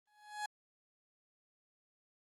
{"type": "tone with exponential growth", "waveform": "30% pulse", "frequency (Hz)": 840, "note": "G#5", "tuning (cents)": 19, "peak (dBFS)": -32, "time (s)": [0.07, 0.46], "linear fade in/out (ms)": 5, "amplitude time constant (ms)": 83, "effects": ["low-pass 11000 Hz 12 dB/octave", "Opus 32 kbps"]}